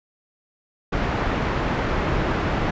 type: low-pass noise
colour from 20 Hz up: pink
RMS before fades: -23 dBFS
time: 0.92-2.71 s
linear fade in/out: 10 ms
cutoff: 1900 Hz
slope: 12 dB/octave
effects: resampled to 16000 Hz